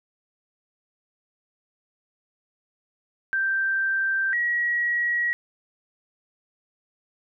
sine tone pair in turn, 1568 / 1910.7 Hz, G6 / A#6, 0 / +42 cents, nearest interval minor third, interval 342 cents, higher second, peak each -21 dBFS, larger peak neither, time 3.33-4.33 / 4.33-5.33 s, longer neither, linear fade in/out 0 ms, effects none

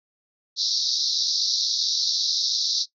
pink band-pass noise, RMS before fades -24 dBFS, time 0.56-2.86 s, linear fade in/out 50 ms, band 3800 to 5800 Hz, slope 96 dB/octave, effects noise-tail reverb RT60 0.1 s tail -17 dB re dry

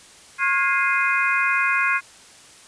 sine tone cluster, 1085 / 1421 / 1643 / 2094 / 2480 Hz, C#6 / F6 / G#6 / C7 / D#7, -37 / +30 / -19 / +1 / -6 cents, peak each -24 dBFS, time 0.38-2.01 s, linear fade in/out 50 ms, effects white hiss -47 dBFS RMS until 2.67 s + resampled to 22050 Hz

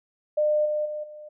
sine tone with level steps, 603 Hz, D5, 46 cents sharp, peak -19 / -23 / -29 / -39 dBFS, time 0.37-1.29 s, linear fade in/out 10 ms, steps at 0.65 / 0.85 / 1.03 s, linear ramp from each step 10 ms, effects none

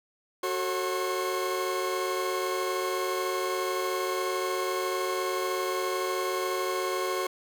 40% pulse tone cluster, 370.6 / 447.5 / 545 / 1078 Hz, F#4 / A4 / C#5 / C#6, +3 / +29 / -29 / -49 cents, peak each -30 / -36 / -34 / -32 dBFS, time 0.43-7.27 s, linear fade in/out 5 ms, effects none

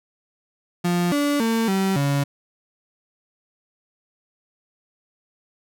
35% pulse tone with pitch steps, 175.3 / 288.9 / 226.7 / 192.4 / 141.2 Hz, F3 / D4 / A#3 / G3 / C#3, +7 / -28 / -48 / -32 / +32 cents, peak -17 dBFS, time 0.84-2.24 s, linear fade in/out 10 ms, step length 280 ms, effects none

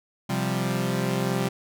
sawtooth chord, C suspended fourth, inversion none, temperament equal, 130.81 / 174.61 / 196 Hz, C3 / F3 / G3, 0 / 0 / 0 cents, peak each -24 / -25 / -24 dBFS, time 0.29-1.49 s, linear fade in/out 10 ms, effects none

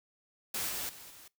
white noise with level steps, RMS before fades -35 / -37 / -50 / -53 dBFS, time 0.54-1.28 s, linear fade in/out 5 ms, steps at 0.69 / 0.89 / 1.1 s, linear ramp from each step 2 ms, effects noise-tail reverb RT60 0.2 s tail -23 dB re dry

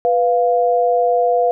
sine tone pair together, 493.6 / 698 Hz, B4 / F5, -1 / -1 cents, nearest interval tritone, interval 600 cents, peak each -15 dBFS, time 0.05-1.51 s, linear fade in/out 0 ms, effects none

